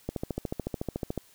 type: click train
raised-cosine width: 2 ms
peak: -17 dBFS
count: 16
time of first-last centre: 0.09-1.177 s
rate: 13.8 Hz
effects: white hiss -59 dBFS RMS until 1.34 s